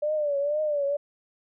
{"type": "tone with vibrato", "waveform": "sine", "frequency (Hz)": 587.3, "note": "D5", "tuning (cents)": 0, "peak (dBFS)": -23, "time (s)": [0.02, 0.97], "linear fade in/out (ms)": 10, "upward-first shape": "triangle", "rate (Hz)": 2.1, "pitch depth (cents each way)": 99, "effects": []}